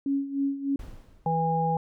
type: tone with tremolo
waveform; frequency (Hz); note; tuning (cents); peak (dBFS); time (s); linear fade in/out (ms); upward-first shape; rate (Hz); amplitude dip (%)
sine; 277.2; C#4; 0; -22; 0.06-0.76; 2; sine; 3.3; 75
type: noise with exponential decay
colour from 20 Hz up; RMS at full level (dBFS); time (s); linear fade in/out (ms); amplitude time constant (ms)
brown; -38; 0.79-1.67; 5; 190
type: harmonic tone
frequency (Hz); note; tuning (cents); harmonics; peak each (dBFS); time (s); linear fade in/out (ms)
163.3; E3; -16; 1 / 3 / 5; -27 / -31 / -25; 1.26-1.77; 2
effects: none